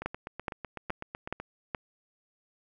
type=two click trains; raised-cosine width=0.5 ms; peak=-16 / -22 dBFS; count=5 / 12; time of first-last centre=0.06-1.748 / 0.02-1.4 s; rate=2.37 / 7.97 Hz; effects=none